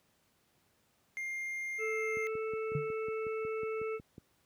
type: tone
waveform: triangle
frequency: 2113 Hz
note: C7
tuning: 16 cents sharp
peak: -34 dBFS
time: 1.17-2.27 s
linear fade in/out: 0 ms
type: harmonic tone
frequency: 440 Hz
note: A4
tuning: in tune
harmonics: 1 / 3 / 5 / 6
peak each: -34 / -44 / -48 / -50 dBFS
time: 1.78-4 s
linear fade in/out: 50 ms
type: click train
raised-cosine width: 3 ms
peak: -34 dBFS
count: 12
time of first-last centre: 2.17-4.181 s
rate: 5.47 Hz
type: tone with exponential decay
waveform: sine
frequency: 146.83 Hz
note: D3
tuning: in tune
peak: -27 dBFS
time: 2.75-2.92 s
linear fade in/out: 0 ms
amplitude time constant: 36 ms
effects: pink hiss -72 dBFS RMS until 4.45 s + high-pass 80 Hz 12 dB/octave